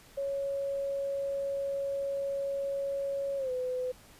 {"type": "tone with pitch glide", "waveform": "sine", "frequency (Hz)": [554.4, 505.5], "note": ["C#5", "B4"], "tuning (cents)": [0, 40], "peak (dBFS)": -30, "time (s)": [0.17, 3.92], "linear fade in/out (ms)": 10, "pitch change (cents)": -160, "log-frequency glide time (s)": [3.37, 3.51], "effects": ["pink hiss -56 dBFS RMS until 4.19 s", "resampled to 32000 Hz"]}